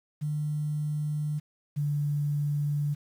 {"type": "tone pair in turn", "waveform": "sine", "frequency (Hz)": [150, 146.07], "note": ["D3", "D3"], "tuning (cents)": [37, -9], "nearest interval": "unison", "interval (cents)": 46, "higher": "first", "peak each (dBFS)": [-27, -25], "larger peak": "second", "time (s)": [[0.21, 1.4], [1.76, 2.95]], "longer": "neither", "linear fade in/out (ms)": 20, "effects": ["9-bit"]}